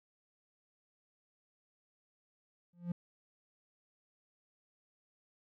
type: tone with exponential growth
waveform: triangle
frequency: 174.3 Hz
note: F3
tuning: 3 cents flat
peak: -28 dBFS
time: 2.73-2.92 s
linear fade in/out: 5 ms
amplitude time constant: 41 ms
effects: none